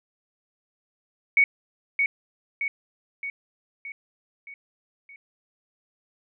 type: tone with echo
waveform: sine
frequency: 2231 Hz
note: C#7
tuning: 11 cents sharp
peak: -14 dBFS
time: 1.37-1.44 s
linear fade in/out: 2 ms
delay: 620 ms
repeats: 6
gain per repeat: -5 dB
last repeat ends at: 5.16 s
effects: none